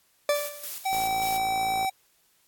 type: tone with exponential decay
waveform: 40% pulse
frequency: 584 Hz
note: D5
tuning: 10 cents flat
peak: -18 dBFS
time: 0.29-0.72 s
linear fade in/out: 2 ms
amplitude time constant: 92 ms
type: noise with tremolo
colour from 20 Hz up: blue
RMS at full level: -35 dBFS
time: 0.34-1.39 s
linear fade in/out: 10 ms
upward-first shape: square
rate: 3.4 Hz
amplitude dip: 60%
type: tone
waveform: square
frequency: 768 Hz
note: G5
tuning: 36 cents flat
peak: -25 dBFS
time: 0.85-1.9 s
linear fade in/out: 10 ms
type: click train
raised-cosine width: 1 ms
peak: -25 dBFS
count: 52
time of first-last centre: 0.93-1.847 s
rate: 55.6 Hz
effects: white hiss -65 dBFS RMS until 2.47 s + AAC 64 kbps

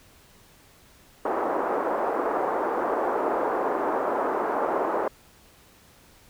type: band-pass noise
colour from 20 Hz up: pink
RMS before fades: -26 dBFS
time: 1.25-5.08 s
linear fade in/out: 5 ms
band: 350 to 1200 Hz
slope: 24 dB/octave
effects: pink hiss -55 dBFS RMS until 6.29 s

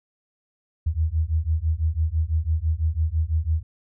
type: beating tone pair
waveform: sine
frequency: 76.9 / 82.9 Hz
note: D#2 / E2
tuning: -20 / +10 cents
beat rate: 6 Hz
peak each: -23 dBFS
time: 0.86-3.63 s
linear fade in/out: 10 ms
effects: none

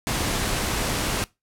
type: noise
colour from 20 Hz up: pink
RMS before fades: -25 dBFS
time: 0.07-1.24 s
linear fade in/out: 0 ms
effects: noise-tail reverb RT60 0.2 s tail -20 dB re dry + low-pass 12000 Hz 12 dB/octave

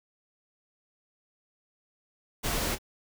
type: noise with echo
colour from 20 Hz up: pink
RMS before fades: -30 dBFS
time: 2.43-2.76 s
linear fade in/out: 20 ms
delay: 26 ms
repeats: 1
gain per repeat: -11 dB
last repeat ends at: 2.786 s
effects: none

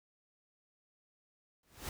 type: noise with exponential growth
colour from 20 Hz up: pink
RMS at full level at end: -38 dBFS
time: 1.63-1.89 s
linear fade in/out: 2 ms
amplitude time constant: 55 ms
effects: none

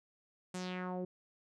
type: tone with low-pass filter sweep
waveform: sawtooth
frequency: 182.6 Hz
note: F#3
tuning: 23 cents flat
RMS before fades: -40 dBFS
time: 0.54-1.05 s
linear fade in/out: 5 ms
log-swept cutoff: 8900 to 400 Hz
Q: 2.8
effects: none

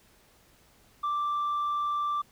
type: tone with tanh clipping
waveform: sine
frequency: 1174.7 Hz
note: D6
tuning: in tune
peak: -27 dBFS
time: 1.03-2.22 s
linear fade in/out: 10 ms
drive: 1 dB
effects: pink hiss -61 dBFS RMS until 2.31 s

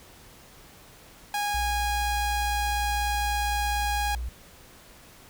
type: tone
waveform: sawtooth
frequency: 823 Hz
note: G#5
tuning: 16 cents flat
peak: -22 dBFS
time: 1.34-4.15 s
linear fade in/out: 2 ms
type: tone with pitch glide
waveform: sine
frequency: 60.2 to 59.85 Hz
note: B1 to A#1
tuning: -44 to +46 cents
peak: -29 dBFS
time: 1.54-4.29 s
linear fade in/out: 5 ms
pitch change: -10 cents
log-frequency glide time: 2.8-3.15 s
effects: pink hiss -51 dBFS RMS until 5.29 s

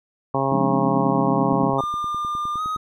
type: harmonic tone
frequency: 135.8 Hz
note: C#3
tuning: 35 cents flat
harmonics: 1 / 2 / 3 / 4 / 5 / 6 / 7 / 8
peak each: -27 / -27 / -27 / -27 / -27 / -27 / -27 / -27 dBFS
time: 0.34-1.81 s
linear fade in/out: 5 ms
type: chord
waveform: sine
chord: D half-diminished seventh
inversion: first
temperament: equal with one note detuned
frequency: 174.61 / 207.7 / 262.5 / 293.7 Hz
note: F3 / Ab3 / C4 / D4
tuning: 0 / 0 / +6 / 0 cents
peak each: -26 dBFS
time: 0.52-1.7 s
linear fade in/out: 2 ms
type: click train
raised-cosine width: 3 ms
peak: -25 dBFS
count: 13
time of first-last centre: 1.53-2.762 s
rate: 9.74 Hz
type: tone with pitch glide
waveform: triangle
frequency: 1200 to 1257.5 Hz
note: D6 to D#6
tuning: +37 to +18 cents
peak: -21 dBFS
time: 1.78-2.77 s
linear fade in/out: 10 ms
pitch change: +81 cents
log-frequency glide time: 2.56-2.61 s
effects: none

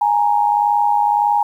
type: tone pair together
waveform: sine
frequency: 830.6 / 932.3 Hz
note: G#5 / A#5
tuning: 0 / 0 cents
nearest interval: major second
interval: 200 cents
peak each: -14 / -17 dBFS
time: 0.01-1.43 s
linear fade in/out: 5 ms
effects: 8-bit

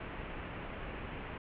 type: low-pass noise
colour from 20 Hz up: pink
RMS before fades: -43 dBFS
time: 0-1.38 s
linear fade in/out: 5 ms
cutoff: 2900 Hz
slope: 48 dB/octave
effects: none

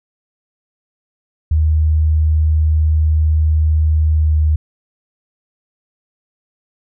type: tone with pitch glide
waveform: sine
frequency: 77.78 to 76.93 Hz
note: D#2 to D#2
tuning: 0 to -19 cents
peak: -10 dBFS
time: 1.51-4.56 s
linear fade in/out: 5 ms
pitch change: -19 cents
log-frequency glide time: 4.15-4.35 s
effects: none

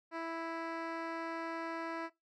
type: tone with low-pass filter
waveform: 10% pulse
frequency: 329.6 Hz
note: E4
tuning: in tune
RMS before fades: -40 dBFS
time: 0.11-2.1 s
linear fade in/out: 50 ms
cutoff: 2800 Hz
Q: 0.51
effects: noise-tail reverb RT60 0.2 s tail -21 dB re dry

